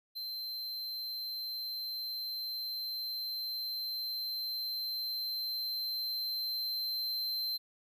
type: tone with level ramp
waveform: square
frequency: 4109 Hz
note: C8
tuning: 32 cents flat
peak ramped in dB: -38 to -33 dBFS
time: 0.15-7.58 s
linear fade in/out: 20 ms
effects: none